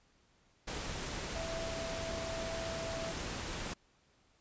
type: tone in noise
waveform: sine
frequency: 659.3 Hz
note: E5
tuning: in tune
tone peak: -40 dBFS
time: 1.35-3.12 s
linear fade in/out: 10 ms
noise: pink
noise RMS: -40 dBFS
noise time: 0.67-3.74 s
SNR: -3 dB
effects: pink hiss -70 dBFS RMS until 4.4 s + resampled to 16000 Hz